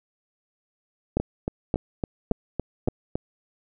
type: two click trains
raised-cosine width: 2 ms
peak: -12 / -9 dBFS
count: 8 / 4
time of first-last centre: 1.2-3.155 / 1.17-2.884 s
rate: 3.58 / 1.75 Hz
effects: none